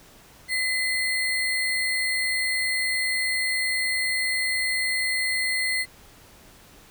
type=tone with sample-and-hold; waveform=sine; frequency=2030 Hz; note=B6; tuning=47 cents sharp; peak=-22 dBFS; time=0.48-5.86 s; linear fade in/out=50 ms; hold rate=6300 Hz; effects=pink hiss -51 dBFS RMS until 6.9 s